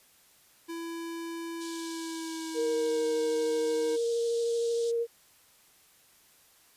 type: tone with pitch glide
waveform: square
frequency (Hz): 333.6 to 316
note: E4 to D#4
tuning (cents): +21 to +27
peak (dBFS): -36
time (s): 0.68-3.97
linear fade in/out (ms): 20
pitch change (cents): -94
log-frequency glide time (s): 1.59-3.08
type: band-pass noise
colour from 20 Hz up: pink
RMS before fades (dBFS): -46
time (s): 1.6-4.92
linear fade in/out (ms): 20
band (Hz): 3300 to 9300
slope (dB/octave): 48
type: tone with vibrato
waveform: sine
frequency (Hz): 466.2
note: A#4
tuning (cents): 0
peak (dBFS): -26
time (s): 2.54-5.07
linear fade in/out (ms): 50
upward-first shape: sine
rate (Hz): 13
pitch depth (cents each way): 11
effects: white hiss -61 dBFS RMS until 6.76 s + resampled to 32000 Hz